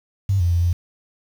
sine tone with pitch steps, 97.7 / 86.8 / 85.9 / 87 Hz, G2 / F2 / F2 / F2, -5 / -10 / -28 / -6 cents, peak -15 dBFS, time 0.29-0.73 s, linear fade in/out 5 ms, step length 110 ms, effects 7-bit

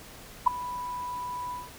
sine tone with ADSR envelope, 987.8 Hz, B5, in tune, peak -12 dBFS, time 0.46-1.71 s, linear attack 14 ms, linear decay 5 ms, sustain -20 dB, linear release 190 ms, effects pink hiss -47 dBFS RMS until 1.78 s

